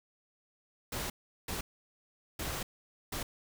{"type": "noise bursts at uneven times", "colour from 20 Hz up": "pink", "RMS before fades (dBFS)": -37, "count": 4, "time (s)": [[0.92, 1.1], [1.48, 1.61], [2.39, 2.63], [3.12, 3.23]], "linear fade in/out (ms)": 5, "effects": []}